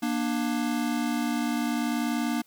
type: tone pair together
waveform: square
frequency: 236.2 / 296.7 Hz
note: A#3 / D4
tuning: +23 / +18 cents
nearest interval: major third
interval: 395 cents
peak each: -28 / -30 dBFS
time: 0.02-2.42 s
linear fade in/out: 10 ms
effects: white hiss -63 dBFS RMS until 2.46 s

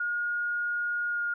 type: tone with pitch glide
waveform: sine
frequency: 1432 to 1422.1 Hz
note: F6 to F6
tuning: +43 to +31 cents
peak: -27 dBFS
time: 0-1.34 s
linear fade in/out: 5 ms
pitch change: -12 cents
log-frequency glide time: 1.09-1.21 s
effects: none

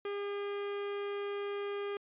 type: tone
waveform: 45% pulse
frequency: 404.9 Hz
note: G#4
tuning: 44 cents flat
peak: -35 dBFS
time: 0.05-1.97 s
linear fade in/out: 2 ms
effects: resampled to 8000 Hz

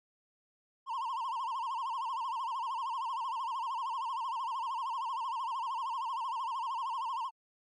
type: tone with vibrato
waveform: triangle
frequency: 987.8 Hz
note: B5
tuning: in tune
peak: -31 dBFS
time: 0.86-7.31 s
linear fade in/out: 50 ms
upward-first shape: sine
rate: 13 Hz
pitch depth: 170 cents each way
effects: MP3 48 kbps

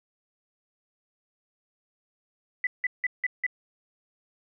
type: tone bursts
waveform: sine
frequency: 1991 Hz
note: B6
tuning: 14 cents sharp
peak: -23 dBFS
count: 5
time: 2.64-3.465 s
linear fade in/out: 2 ms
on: 29 ms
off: 170 ms
effects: none

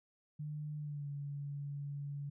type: tone with pitch glide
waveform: sine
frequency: 150 to 142.73 Hz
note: D3 to D3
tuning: +37 to -49 cents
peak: -39 dBFS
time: 0.39-2.3 s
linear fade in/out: 10 ms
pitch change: -86 cents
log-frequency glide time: 0.78-1.08 s
effects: none

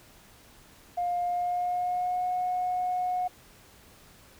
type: tone with pitch glide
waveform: sine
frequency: 707 to 727.3 Hz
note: F5 to F#5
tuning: +21 to -30 cents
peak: -25 dBFS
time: 0.97-3.28 s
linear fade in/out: 10 ms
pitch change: +49 cents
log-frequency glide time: 1.25-2.28 s
effects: tanh soft clip ceiling -21 dBFS + pink hiss -55 dBFS RMS until 4.39 s

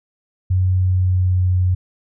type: tone with pitch glide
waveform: sine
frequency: 92.5 to 91.23 Hz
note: F#2 to F#2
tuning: 0 to -24 cents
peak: -13 dBFS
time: 0.5-1.75 s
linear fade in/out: 10 ms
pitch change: -24 cents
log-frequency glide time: 0.73-1.53 s
effects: none

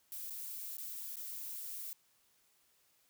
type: noise with dropouts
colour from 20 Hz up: violet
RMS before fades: -44 dBFS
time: 0.12-1.93 s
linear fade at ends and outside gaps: 1 ms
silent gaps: 0.298-0.305 / 0.769-0.782 / 1.158-1.168 s
effects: white hiss -72 dBFS RMS until 3.09 s

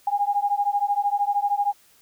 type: beating tone pair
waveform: sine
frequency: 808 / 821 Hz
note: G#5 / G#5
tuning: -48 / -20 cents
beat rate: 13 Hz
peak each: -23 / -23 dBFS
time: 0.07-1.73 s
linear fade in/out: 5 ms
effects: white hiss -57 dBFS RMS until 2.01 s

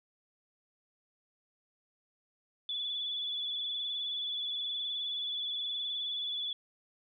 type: tone with vibrato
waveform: sine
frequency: 3436 Hz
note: A7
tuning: 42 cents flat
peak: -33 dBFS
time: 2.69-6.53 s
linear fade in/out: 2 ms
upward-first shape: triangle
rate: 19 Hz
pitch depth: 41 cents each way
effects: none

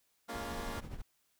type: chord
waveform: 10% pulse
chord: Bb minor seventh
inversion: third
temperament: equal with one note detuned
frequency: 207.7 / 233.1 / 281.4 / 349.2 Hz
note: Ab3 / Bb3 / Db4 / F4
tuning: 0 / 0 / +26 / 0 cents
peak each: -40 / -35 / -37 / -39 dBFS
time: 0.28-0.81 s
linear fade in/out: 20 ms
type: noise with tremolo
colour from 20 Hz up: brown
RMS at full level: -40 dBFS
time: 0.33-1.02 s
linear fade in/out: 10 ms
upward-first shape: triangle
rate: 12 Hz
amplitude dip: 75%
effects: white hiss -75 dBFS RMS until 1.39 s

